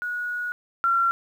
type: tone pair in turn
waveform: sine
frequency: 1457 / 1367.1 Hz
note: F#6 / F6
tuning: -27 / -37 cents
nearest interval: minor second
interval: 110 cents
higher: first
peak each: -26 / -18 dBFS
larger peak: second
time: 0.02-0.52 / 0.84-1.11 s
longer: first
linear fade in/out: 0 ms
effects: 9-bit